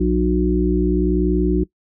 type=harmonic tone; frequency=60.7 Hz; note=B1; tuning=29 cents flat; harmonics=1 / 3 / 5 / 6; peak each=-20 / -20 / -20 / -20 dBFS; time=0-1.64 s; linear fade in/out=10 ms; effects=noise-tail reverb RT60 0.1 s tail -20 dB re dry